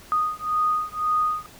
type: beating tone pair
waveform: sine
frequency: 1238 / 1239.9 Hz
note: D#6 / D#6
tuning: -9 / -6 cents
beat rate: 1.9 Hz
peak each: -24 dBFS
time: 0.12-1.46 s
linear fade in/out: 0 ms
effects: pink hiss -47 dBFS RMS until 1.59 s